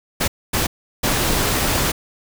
pink noise bursts at uneven times, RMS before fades -19 dBFS, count 3, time 0.2-0.28 / 0.53-0.67 / 1.03-1.92 s, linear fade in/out 10 ms, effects none

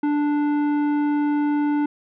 sine tone with tanh clipping, 293.7 Hz, D4, in tune, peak -20 dBFS, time 0.03-1.86 s, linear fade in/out 5 ms, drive 12 dB, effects none

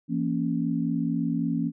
sine chord, A# diminished, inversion second, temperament equal with one note detuned, 168.37 / 233.1 / 277.2 Hz, E3 / A#3 / C#4, +37 / 0 / 0 cents, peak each -28 dBFS, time 0.08-1.72 s, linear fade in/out 50 ms, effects none

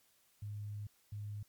sine tone bursts at uneven times, 103.83 Hz, G#2, in tune, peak -40 dBFS, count 2, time 0.42-0.87 / 1.12-1.43 s, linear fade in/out 5 ms, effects white hiss -71 dBFS RMS until 1.48 s + MP3 96 kbps

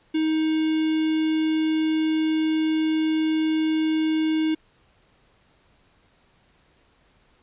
square tone with notch filter, 314.6 Hz, D#4, 19 cents sharp, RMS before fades -22 dBFS, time 0.14-4.55 s, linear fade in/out 10 ms, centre 1100 Hz, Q 0.53, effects pink hiss -61 dBFS RMS until 7.42 s + resampled to 8000 Hz

